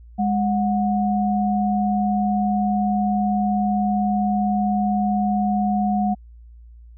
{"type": "tone pair together", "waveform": "sine", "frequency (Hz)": [205.6, 730.1], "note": ["G#3", "F#5"], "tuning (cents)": [-17, -23], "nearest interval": "octave + minor seventh", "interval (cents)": 2194, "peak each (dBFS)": [-19, -22], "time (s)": [0.18, 6.15], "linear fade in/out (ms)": 20, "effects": ["added 58 Hz sine -41 dBFS peak until 6.97 s"]}